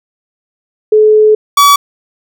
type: tone pair in turn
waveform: sine / 45% pulse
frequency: 429 / 1140.7 Hz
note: A4 / C#6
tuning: -44 / +49 cents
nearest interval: octave + perfect fourth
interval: 1693 cents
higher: second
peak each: -3 / -3 dBFS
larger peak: neither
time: 0.92-1.35 / 1.57-1.76 s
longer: first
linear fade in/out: 5 ms
effects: none